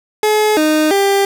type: tone with pitch steps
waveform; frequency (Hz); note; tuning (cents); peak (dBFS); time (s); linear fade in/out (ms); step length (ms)
30% pulse; 426.3 / 308.5 / 396.5; G#4 / D#4 / G4; +45 / -15 / +20; -8; 0.23-1.25; 2; 340
effects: none